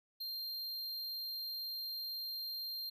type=tone; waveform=square; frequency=4186 Hz; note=C8; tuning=in tune; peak=-40 dBFS; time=0.2-2.9 s; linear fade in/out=10 ms; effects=none